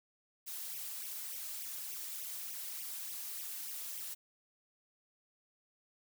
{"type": "noise with flanger", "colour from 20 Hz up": "blue", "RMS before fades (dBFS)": -43, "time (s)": [0.46, 4.15], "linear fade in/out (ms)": 20, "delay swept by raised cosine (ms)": [0.33, 3.33], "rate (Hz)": 3.4, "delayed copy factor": 0.9, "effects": []}